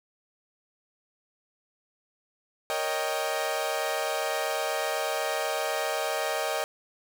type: chord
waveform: sawtooth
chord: Eb dominant seventh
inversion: second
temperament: equal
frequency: 466.2 / 554.4 / 622.3 / 784 Hz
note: Bb4 / Db5 / Eb5 / G5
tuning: 0 / 0 / 0 / 0 cents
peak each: -31 / -30 / -27 / -29 dBFS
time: 2.7-6.64 s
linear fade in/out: 0 ms
effects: none